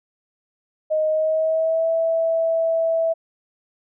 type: tone with pitch glide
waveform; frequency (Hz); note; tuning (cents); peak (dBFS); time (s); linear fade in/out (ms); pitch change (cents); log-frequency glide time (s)
sine; 622.3 to 655.9; D#5 to E5; 0 to -9; -17; 0.9-3.14; 20; +91; 1.08-1.89
effects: none